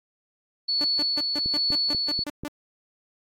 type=tone with tremolo; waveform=sine; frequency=4425 Hz; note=C#8; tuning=4 cents flat; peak=-21 dBFS; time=0.68-2.24 s; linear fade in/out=10 ms; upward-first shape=sine; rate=1.2 Hz; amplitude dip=30%
type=tone bursts; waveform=sawtooth; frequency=293.7 Hz; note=D4; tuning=in tune; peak=-26 dBFS; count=10; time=0.81-2.48 s; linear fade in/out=0 ms; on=32 ms; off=150 ms
type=click train; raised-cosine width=3 ms; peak=-22 dBFS; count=5; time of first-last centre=1.46-2.436 s; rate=4.1 Hz
effects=AAC 48 kbps